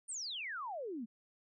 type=exponential sweep; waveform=sine; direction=down; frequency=9300 to 209.4 Hz; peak=-39 dBFS; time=0.08-1.06 s; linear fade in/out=20 ms; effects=none